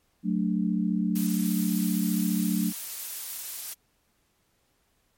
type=chord; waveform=sine; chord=D major; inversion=first; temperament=equal; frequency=185 / 220 / 293.7 Hz; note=F#3 / A3 / D4; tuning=0 / 0 / 0 cents; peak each=-26 / -27 / -31 dBFS; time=0.23-2.73 s; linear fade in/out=50 ms
type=noise; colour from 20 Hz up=blue; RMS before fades=-35 dBFS; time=1.15-3.74 s; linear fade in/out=10 ms
effects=pink hiss -70 dBFS RMS until 5.17 s + MP3 64 kbps